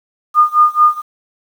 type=tone with tremolo; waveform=sine; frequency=1218 Hz; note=D#6; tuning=37 cents flat; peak=-4 dBFS; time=0.34-1.02 s; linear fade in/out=50 ms; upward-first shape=sine; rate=4.5 Hz; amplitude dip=95%; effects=7-bit